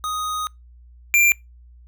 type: tone pair in turn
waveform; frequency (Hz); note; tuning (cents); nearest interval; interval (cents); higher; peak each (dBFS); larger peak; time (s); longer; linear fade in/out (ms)
square; 1247 / 2375; D#6 / D7; +3 / +19; major seventh; 1116; second; -24 / -13; second; 0.04-0.47 / 1.14-1.32; first; 0
effects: noise-tail reverb RT60 0.2 s tail -26 dB re dry + added 60 Hz sine -44 dBFS peak until 1.87 s